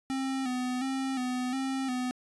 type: tone with vibrato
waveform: square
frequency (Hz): 258.7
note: C4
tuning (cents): -19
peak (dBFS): -30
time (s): 0.1-2.11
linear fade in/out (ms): 0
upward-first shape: square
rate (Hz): 1.4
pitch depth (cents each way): 51
effects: resampled to 24000 Hz